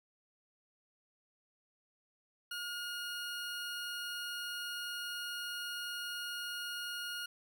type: tone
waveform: 20% pulse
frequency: 1431 Hz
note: F6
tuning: 42 cents sharp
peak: -34 dBFS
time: 2.51-7.26 s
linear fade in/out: 5 ms
effects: none